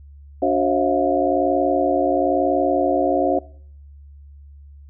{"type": "tone cluster", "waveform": "sine", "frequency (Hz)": [288.3, 369.5, 535, 646, 707], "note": ["D4", "F#4", "C5", "E5", "F5"], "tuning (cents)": [-32, -2, 38, -35, 21], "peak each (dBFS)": -22, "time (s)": [0.42, 3.39], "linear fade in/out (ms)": 5, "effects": ["noise-tail reverb RT60 0.6 s tail -22 dB re dry", "added 71 Hz sine -40 dBFS peak until 4.89 s"]}